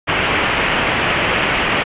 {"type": "low-pass noise", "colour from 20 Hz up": "white", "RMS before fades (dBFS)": -17, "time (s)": [0.07, 1.84], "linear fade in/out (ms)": 20, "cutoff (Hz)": 3000, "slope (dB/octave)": 48, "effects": ["resampled to 8000 Hz"]}